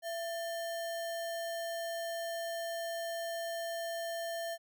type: tone with sample-and-hold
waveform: sine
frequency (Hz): 671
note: E5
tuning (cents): +31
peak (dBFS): -35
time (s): 0.02-4.58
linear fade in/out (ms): 50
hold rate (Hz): 2450
effects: none